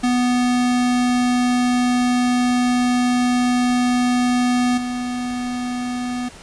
square tone with level steps, 246.9 Hz, B3, in tune, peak -16 / -23 dBFS, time 0.03-6.29 s, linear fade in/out 10 ms, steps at 4.77 s, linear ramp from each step 10 ms, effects pink hiss -41 dBFS RMS until 6.42 s + resampled to 22050 Hz

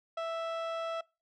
30% pulse tone, 659.3 Hz, E5, in tune, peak -30 dBFS, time 0.17-1.01 s, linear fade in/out 5 ms, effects noise-tail reverb RT60 0.3 s tail -25 dB re dry + low-pass 3000 Hz 12 dB/octave

